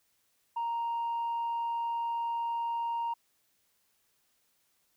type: tone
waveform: sine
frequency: 932.3 Hz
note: A#5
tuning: in tune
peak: -28 dBFS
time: 0.56-3.14 s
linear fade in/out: 10 ms
effects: tanh soft clip ceiling -28 dBFS + white hiss -73 dBFS RMS until 4.96 s